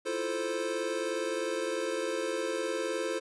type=chord; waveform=square; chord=F major seventh; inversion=third; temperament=equal; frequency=329.6 / 349.2 / 440 / 523.3 Hz; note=E4 / F4 / A4 / C5; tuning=0 / 0 / 0 / 0 cents; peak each=-40 / -38 / -36 / -35 dBFS; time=0.05-3.2 s; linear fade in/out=20 ms; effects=resampled to 24000 Hz